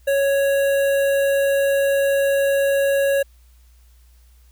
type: tone with notch filter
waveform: square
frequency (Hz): 554.4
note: C#5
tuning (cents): 0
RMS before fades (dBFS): -18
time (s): 0.07-3.23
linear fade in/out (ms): 10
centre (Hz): 5100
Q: 0.76
effects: added 60 Hz sine -48 dBFS peak until 4.51 s + white hiss -61 dBFS RMS until 4.51 s